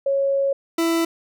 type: tone pair in turn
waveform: sine / 40% pulse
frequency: 551 / 331.7 Hz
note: C#5 / E4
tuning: -11 / +11 cents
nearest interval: major sixth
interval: 878 cents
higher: first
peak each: -17 dBFS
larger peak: neither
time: 0.06-0.53 / 0.78-1.05 s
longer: first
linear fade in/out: 5 ms
effects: none